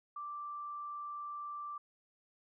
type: tone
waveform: sine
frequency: 1174 Hz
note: D6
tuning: 1 cent flat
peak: -40 dBFS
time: 0.16-1.78 s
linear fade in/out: 5 ms
effects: none